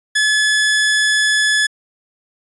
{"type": "tone", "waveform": "sawtooth", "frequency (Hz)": 1714, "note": "A6", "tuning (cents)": -46, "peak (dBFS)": -9, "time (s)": [0.15, 1.67], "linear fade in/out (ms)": 10, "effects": ["resampled to 24000 Hz"]}